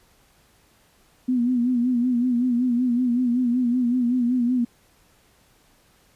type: tone with vibrato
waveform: sine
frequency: 245.6 Hz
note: B3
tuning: 9 cents flat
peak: -18 dBFS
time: 1.28-4.65 s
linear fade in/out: 10 ms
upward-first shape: sine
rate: 5.3 Hz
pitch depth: 71 cents each way
effects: pink hiss -59 dBFS RMS until 6.15 s + resampled to 32000 Hz